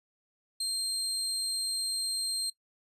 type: tone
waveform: 30% pulse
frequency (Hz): 4184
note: C8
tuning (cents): -1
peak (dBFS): -27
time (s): 0.6-2.5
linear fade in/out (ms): 5
effects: noise-tail reverb RT60 0.1 s tail -19 dB re dry + resampled to 32000 Hz